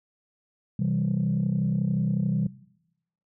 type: chord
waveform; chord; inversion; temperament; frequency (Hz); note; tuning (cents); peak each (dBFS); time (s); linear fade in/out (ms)
sine; C major; none; equal; 130.81 / 164.81 / 196; C3 / E3 / G3; 0 / 0 / 0; -26; 0.79-2.47; 5
effects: noise-tail reverb RT60 0.8 s tail -19 dB re dry + tanh soft clip ceiling -17 dBFS